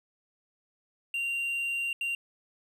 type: tone bursts at uneven times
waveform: triangle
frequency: 2769 Hz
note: F7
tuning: 15 cents flat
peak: -27 dBFS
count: 2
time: 1.14-1.93 / 2.01-2.15 s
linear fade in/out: 2 ms
effects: none